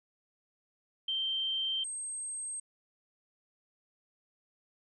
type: tone pair in turn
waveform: sine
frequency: 3136 / 8388 Hz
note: G7 / C9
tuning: 0 / +3 cents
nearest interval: octave + perfect fourth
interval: 1703 cents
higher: second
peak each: -30 / -36 dBFS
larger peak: first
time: 1.08-1.84 / 1.84-2.6 s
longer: neither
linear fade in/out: 5 ms
effects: none